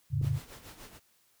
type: chord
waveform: sine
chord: F augmented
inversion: none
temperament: equal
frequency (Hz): 87.31 / 110 / 138.59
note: F2 / A2 / C#3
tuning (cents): 0 / 0 / 0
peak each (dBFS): -34 / -31 / -29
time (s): 0.1-0.4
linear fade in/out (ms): 50
type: noise with tremolo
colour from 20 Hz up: pink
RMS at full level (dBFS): -47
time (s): 0.21-1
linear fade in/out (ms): 50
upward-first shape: sine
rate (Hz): 6.8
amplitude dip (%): 65
type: clicks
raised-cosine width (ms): 3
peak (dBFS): -29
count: 2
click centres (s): 0.214 / 0.246
effects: white hiss -68 dBFS RMS until 1.4 s